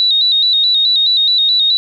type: tone with vibrato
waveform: sine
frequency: 3834 Hz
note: A#7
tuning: 48 cents sharp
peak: -9 dBFS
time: 0-1.77 s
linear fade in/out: 0 ms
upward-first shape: square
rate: 4.7 Hz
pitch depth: 51 cents each way
effects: 8-bit